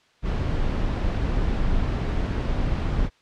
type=noise with amplitude modulation; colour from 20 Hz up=brown; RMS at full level=-22 dBFS; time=0.22-3.1 s; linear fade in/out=50 ms; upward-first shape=sine; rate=212 Hz; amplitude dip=30%; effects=white hiss -60 dBFS RMS until 3.21 s + low-pass 4000 Hz 12 dB/octave